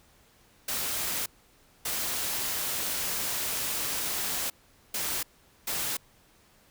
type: noise bursts at uneven times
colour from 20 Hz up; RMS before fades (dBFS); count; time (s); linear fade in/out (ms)
white; -31; 4; 0.68-1.26 / 1.85-4.5 / 4.94-5.23 / 5.67-5.97; 5
effects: pink hiss -61 dBFS RMS until 6.7 s